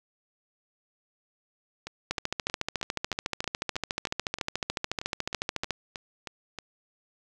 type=two click trains; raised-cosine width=0.2 ms; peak=-11 / -19 dBFS; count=51 / 16; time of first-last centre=2.11-5.707 / 1.87-6.587 s; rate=13.9 / 3.18 Hz; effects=none